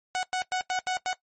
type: tone bursts at uneven times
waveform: sawtooth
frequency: 740 Hz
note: F#5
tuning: in tune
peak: -22 dBFS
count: 6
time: 0.15-0.23 / 0.33-0.42 / 0.52-0.61 / 0.7-0.79 / 0.87-0.97 / 1.06-1.13 s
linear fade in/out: 0 ms
effects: noise-tail reverb RT60 0.1 s tail -19 dB re dry + MP3 32 kbps